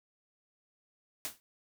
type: noise with exponential decay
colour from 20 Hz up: white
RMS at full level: -34 dBFS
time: 1.25-1.4 s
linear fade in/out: 0 ms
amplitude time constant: 32 ms
effects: none